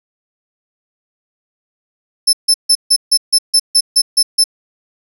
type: tone bursts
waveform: 30% pulse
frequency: 5274 Hz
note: E8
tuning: in tune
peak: -3 dBFS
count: 11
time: 2.27-4.441 s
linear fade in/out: 10 ms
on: 61 ms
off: 150 ms
effects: none